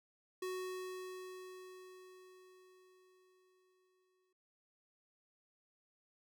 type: tone with exponential decay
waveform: square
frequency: 370 Hz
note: F#4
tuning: in tune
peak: -39 dBFS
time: 0.42-4.33 s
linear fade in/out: 5 ms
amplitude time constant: 850 ms
effects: none